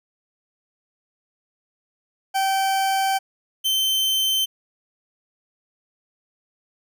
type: tone pair in turn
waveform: 40% pulse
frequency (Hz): 774 / 3096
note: G5 / G7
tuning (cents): -22 / -22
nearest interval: 2 octaves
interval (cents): 2400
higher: second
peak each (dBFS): -18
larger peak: neither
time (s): 2.34-3.19 / 3.64-4.46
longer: first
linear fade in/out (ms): 20
effects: none